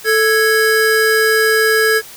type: tone pair together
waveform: square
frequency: 440 / 1661.2 Hz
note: A4 / G#6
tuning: 0 / 0 cents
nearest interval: octave + major seventh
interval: 2300 cents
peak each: -14 dBFS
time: 0.04-2.02 s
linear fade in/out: 50 ms
effects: white hiss -36 dBFS RMS until 2.16 s